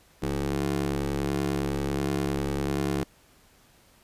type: ring-modulated tone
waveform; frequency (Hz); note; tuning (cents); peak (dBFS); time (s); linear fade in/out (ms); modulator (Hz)
20% pulse; 70.2; C#2; +22; -18; 0.22-3.04; 10; 245
effects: pink hiss -59 dBFS RMS until 4.03 s + resampled to 32000 Hz